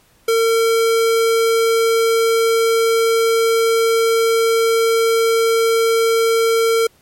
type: tone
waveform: square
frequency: 455 Hz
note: A#4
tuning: 42 cents flat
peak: -13 dBFS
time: 0.28-6.87 s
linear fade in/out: 5 ms
effects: pink hiss -54 dBFS RMS until 7.01 s + MP3 64 kbps